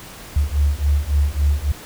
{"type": "beating tone pair", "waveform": "sine", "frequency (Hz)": [70.5, 74.1], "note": ["C#2", "D2"], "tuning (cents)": [30, 16], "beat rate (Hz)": 3.6, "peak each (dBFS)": -18, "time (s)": [0.36, 1.72], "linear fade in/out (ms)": 5, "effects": ["pink hiss -38 dBFS RMS until 1.85 s"]}